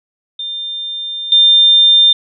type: tone with level steps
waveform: sine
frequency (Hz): 3600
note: A7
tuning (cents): +39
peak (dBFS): -20 / -5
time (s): 0.39-2.13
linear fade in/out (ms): 5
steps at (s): 1.32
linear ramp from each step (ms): 2
effects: none